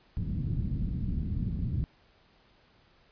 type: low-pass noise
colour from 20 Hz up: white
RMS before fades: -31 dBFS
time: 0.17-1.84 s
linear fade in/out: 0 ms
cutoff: 180 Hz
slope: 24 dB/octave
effects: pink hiss -63 dBFS RMS until 3.11 s + resampled to 11025 Hz

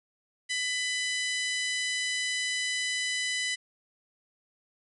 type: harmonic tone with a mistuned harmonic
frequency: 998 Hz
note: B5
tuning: 18 cents sharp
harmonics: 2 / 3 / 4 / 5 / 6 / 7 / 8 / 9 / 10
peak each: -31 / -35 / -37 / -39 / -41 / -42 / -43 / -44 / -45 dBFS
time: 0.49-3.56 s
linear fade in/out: 20 ms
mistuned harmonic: 7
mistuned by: +30 cents
effects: none

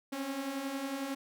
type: beating tone pair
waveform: sawtooth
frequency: 264.2 / 275.2 Hz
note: C4 / C#4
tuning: +17 / -12 cents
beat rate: 11 Hz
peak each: -38 / -32 dBFS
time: 0.12-1.15 s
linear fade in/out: 10 ms
effects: none

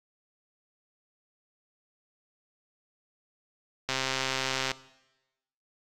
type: click train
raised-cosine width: 0.2 ms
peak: -11 dBFS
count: 110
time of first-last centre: 3.89-4.716 s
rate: 132 Hz
effects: noise-tail reverb RT60 1.0 s tail -19 dB re dry + AAC 64 kbps

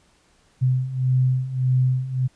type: beating tone pair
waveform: sine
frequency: 127.4 / 129.1 Hz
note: C3 / C3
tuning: -46 / -23 cents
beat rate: 1.7 Hz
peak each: -23 / -19 dBFS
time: 0.61-2.28 s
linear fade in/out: 20 ms
effects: pink hiss -60 dBFS RMS until 2.35 s + resampled to 22050 Hz

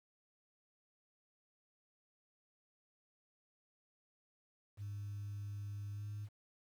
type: tone with pitch glide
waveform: sine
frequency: 102 to 103.96 Hz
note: G#2 to G#2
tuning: -31 to +2 cents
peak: -40 dBFS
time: 4.77-6.29 s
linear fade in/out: 50 ms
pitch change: +33 cents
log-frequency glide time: 5.92-6.06 s
effects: tanh soft clip ceiling -38 dBFS + 11-bit

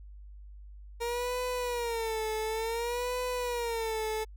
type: tone with vibrato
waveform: 30% pulse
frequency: 466.2 Hz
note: A#4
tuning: in tune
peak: -28 dBFS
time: 1-4.25 s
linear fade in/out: 20 ms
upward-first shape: sine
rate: 0.56 Hz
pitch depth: 120 cents each way
effects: added 50 Hz sine -45 dBFS peak until 4.36 s

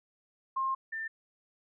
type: tone pair in turn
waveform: sine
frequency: 1064 / 1789.4 Hz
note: C6 / A6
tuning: +29 / +29 cents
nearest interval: major sixth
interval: 900 cents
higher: second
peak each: -28 / -34 dBFS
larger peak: first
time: 0.56-0.75 / 0.92-1.08 s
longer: first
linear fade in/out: 10 ms
effects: none

